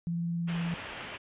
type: tone with vibrato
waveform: sine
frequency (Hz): 170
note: F3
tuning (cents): -46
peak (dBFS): -29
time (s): 0.07-0.74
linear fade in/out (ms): 0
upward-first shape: triangle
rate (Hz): 19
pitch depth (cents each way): 21
type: low-pass noise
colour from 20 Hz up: white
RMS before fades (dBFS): -42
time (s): 0.47-1.18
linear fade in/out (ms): 20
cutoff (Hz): 3200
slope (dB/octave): 48
effects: resampled to 8000 Hz